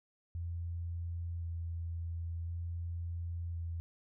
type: tone with vibrato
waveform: sine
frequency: 84.6 Hz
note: E2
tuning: 45 cents sharp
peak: -36 dBFS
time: 0.35-3.8 s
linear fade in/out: 0 ms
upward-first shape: square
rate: 0.47 Hz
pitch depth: 12 cents each way
effects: none